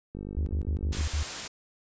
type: click train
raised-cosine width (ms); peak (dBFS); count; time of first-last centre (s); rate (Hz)
3; -25; 44; 0.15-1.01; 50
type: tone bursts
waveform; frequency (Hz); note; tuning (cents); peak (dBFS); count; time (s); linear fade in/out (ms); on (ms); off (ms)
sine; 74.8; D2; +32; -25; 6; 0.37-1.228; 0; 93; 60
type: noise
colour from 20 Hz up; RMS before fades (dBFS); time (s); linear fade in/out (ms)
white; -35; 0.92-1.48; 10
effects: resampled to 16000 Hz